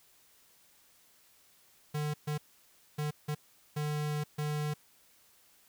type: tone bursts at uneven times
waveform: square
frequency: 149.8 Hz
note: D3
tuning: 35 cents sharp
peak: -32 dBFS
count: 6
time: 1.94-2.14 / 2.27-2.38 / 2.98-3.11 / 3.28-3.35 / 3.76-4.24 / 4.38-4.74 s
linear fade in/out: 10 ms
effects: white hiss -64 dBFS RMS until 5.68 s